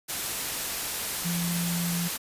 sine tone in noise, 172.2 Hz, F3, 24 cents flat, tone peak -27 dBFS, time 1.24-2.09 s, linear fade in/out 20 ms, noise white, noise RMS -31 dBFS, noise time 0.08-2.18 s, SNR +1 dB, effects resampled to 32000 Hz

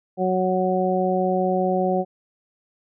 harmonic tone, 185 Hz, F#3, in tune, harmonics 1 / 2 / 3 / 4, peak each -24 / -24 / -24 / -24 dBFS, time 0.17-2.05 s, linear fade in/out 50 ms, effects none

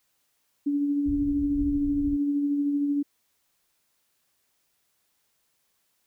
sine tone with tremolo, 286.5 Hz, D4, 43 cents flat, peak -21 dBFS, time 0.66-3.03 s, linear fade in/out 10 ms, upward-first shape sine, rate 13 Hz, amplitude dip 30%
pink low-pass noise, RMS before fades -35 dBFS, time 1.05-2.17 s, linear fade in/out 20 ms, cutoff 100 Hz, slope 24 dB/octave
effects white hiss -72 dBFS RMS until 6.06 s

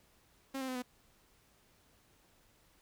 sawtooth tone with pitch steps, 269.1 / 262.3 / 255.8 / 249.3 Hz, C4 / C4 / C4 / B3, +49 / +4 / -39 / +16 cents, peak -33 dBFS, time 0.54-0.824 s, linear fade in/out 10 ms, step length 71 ms, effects pink hiss -68 dBFS RMS until 2.81 s

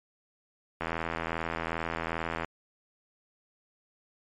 click train, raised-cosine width 0.5 ms, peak -16 dBFS, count 136, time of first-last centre 0.81-2.446 s, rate 82.5 Hz, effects MP3 64 kbps

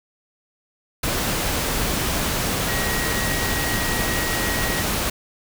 sine tone in noise, 1900 Hz, A#6, 33 cents sharp, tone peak -28 dBFS, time 2.68-4.82 s, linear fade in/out 5 ms, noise pink, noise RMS -23 dBFS, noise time 1.03-5.1 s, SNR -8 dB, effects none

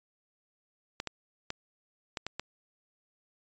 clicks, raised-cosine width 0.2 ms, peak -17 dBFS, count 6, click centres 1.001 / 1.073 / 1.504 / 2.172 / 2.266 / 2.396 s, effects resampled to 16000 Hz

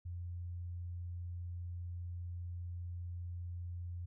sine tone, 87.5 Hz, F2, 4 cents sharp, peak -40 dBFS, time 0.05-4.06 s, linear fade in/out 10 ms, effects none

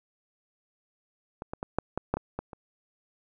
clicks, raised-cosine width 1 ms, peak -22 / -20 / -19 / -11 / -15 / -11 / -18 / -18 / -27 dBFS, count 9, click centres 1.421 / 1.535 / 1.629 / 1.786 / 1.976 / 2.14 / 2.17 / 2.39 / 2.532 s, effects none

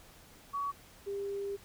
sine tone pair in turn, 1129 / 399.2 Hz, C#6 / G4, +31 / +32 cents, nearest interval octave + tritone, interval 1799 cents, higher first, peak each -32 / -34 dBFS, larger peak first, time 0.53-0.72 / 1.06-1.57 s, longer second, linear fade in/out 20 ms, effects pink hiss -57 dBFS RMS until 1.64 s

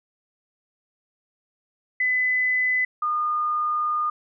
sine tone pair in turn, 2009 / 1219.4 Hz, B6 / D#6, +29 / -35 cents, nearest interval major sixth, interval 864 cents, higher first, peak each -19 / -21 dBFS, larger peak first, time 2-2.85 / 3.02-4.1 s, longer second, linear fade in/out 5 ms, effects none

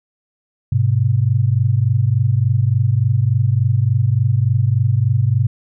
sine tone pair together, 103.83 / 127.28 Hz, G#2 / C3, 0 / -47 cents, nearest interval major third, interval 353 cents, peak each -15 dBFS, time 0.72-5.47 s, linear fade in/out 5 ms, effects none

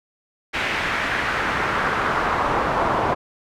brown noise with band-pass filter sweep, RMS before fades -22 dBFS, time 0.53-3.15 s, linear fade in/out 20 ms, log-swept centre 2200 to 920 Hz, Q 1.8, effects none

